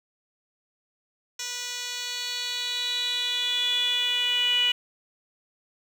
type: tone with band-pass filter sweep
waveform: 10% pulse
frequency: 489.7 Hz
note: B4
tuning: 15 cents flat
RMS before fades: -27 dBFS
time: 1.39-4.72 s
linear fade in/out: 5 ms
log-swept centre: 5200 to 2900 Hz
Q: 8.4
effects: 8-bit